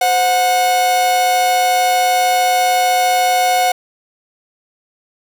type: tone pair together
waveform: 45% pulse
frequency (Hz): 517 / 731.1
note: C5 / F#5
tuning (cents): -21 / -21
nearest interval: tritone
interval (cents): 600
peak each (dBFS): -22 / -12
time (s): 0.01-3.72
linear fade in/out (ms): 5
effects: none